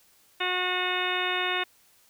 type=harmonic tone; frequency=363.8 Hz; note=F#4; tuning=29 cents flat; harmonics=1 / 2 / 3 / 4 / 5 / 6 / 7 / 8 / 10; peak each=-34 / -34 / -34 / -34 / -34 / -34 / -34 / -34 / -34 dBFS; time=0.4-1.64 s; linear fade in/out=10 ms; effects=white hiss -61 dBFS RMS until 2.09 s